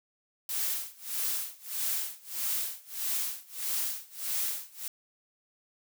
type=noise with tremolo; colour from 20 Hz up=blue; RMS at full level=-30 dBFS; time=0.49-4.88 s; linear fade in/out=2 ms; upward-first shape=sine; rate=1.6 Hz; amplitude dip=95%; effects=none